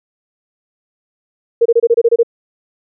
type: tone bursts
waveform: sine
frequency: 466.2 Hz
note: A#4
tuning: in tune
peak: -6 dBFS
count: 9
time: 1.61-2.232 s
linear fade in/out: 10 ms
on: 46 ms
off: 26 ms
effects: none